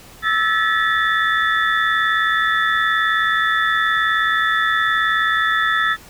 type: tone cluster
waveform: sine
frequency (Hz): 1314 / 1731 / 1810 / 1929 / 3514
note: E6 / A6 / A6 / B6 / A7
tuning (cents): -6 / -29 / +48 / -41 / -3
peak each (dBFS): -19 / -19 / -27 / -23 / -26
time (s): 0.22-5.97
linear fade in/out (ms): 50
effects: pink hiss -43 dBFS RMS until 6.09 s